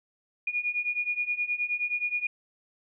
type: beating tone pair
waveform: sine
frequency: 2437 / 2446.5 Hz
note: D#7 / D#7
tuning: -37 / -30 cents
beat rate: 9.5 Hz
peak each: -31 / -29 dBFS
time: 0.47-2.27 s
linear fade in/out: 5 ms
effects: none